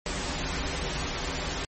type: noise with comb filter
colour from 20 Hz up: pink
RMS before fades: -31 dBFS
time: 0.06-1.65 s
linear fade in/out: 2 ms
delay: 9.2 ms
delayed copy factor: -0.8
effects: MP3 32 kbps